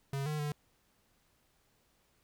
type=tone with pitch steps; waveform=square; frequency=137.9 / 151.8 / 147.7 Hz; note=C#3 / D#3 / D3; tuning=-9 / -42 / +10 cents; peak=-34 dBFS; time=0.13-0.52 s; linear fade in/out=2 ms; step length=130 ms; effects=pink hiss -72 dBFS RMS until 2.23 s